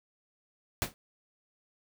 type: noise with exponential decay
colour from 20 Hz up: pink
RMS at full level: -26 dBFS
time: 0.82-0.94 s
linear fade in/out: 0 ms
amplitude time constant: 25 ms
effects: none